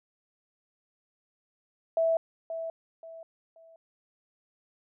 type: tone with echo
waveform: sine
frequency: 656 Hz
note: E5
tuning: 9 cents flat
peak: -22 dBFS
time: 1.97-2.17 s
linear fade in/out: 2 ms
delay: 530 ms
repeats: 3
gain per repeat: -10 dB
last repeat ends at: 3.76 s
effects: none